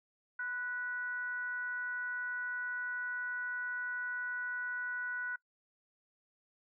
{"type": "tone with frequency modulation", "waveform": "sine", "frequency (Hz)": 1477, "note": "F#6", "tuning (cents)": -3, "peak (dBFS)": -35, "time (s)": [0.39, 5.36], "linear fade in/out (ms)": 5, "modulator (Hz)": 471, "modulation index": 0.32, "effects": ["noise-tail reverb RT60 0.1 s tail -23 dB re dry"]}